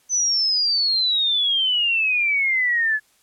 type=exponential sweep; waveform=sine; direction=down; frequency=6120 to 1700 Hz; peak=-17 dBFS; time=0.09-3 s; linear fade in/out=50 ms; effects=white hiss -60 dBFS RMS until 3.22 s + low-pass 12000 Hz 12 dB/octave